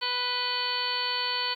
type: harmonic tone with a mistuned harmonic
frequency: 493.9 Hz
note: B4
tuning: in tune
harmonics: 1 / 2 / 3 / 4 / 5 / 6 / 7 / 8 / 9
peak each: -41 / -33 / -37 / -38 / -37 / -33 / -42 / -39 / -31 dBFS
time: 0.01-1.55 s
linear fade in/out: 20 ms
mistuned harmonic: 6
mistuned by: +43 cents
effects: 10-bit